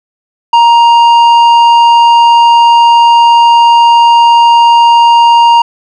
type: tone with tanh clipping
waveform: sine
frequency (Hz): 937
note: A#5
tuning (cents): +9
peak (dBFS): -3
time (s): 0.53-5.62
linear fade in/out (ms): 5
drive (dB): 9
effects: none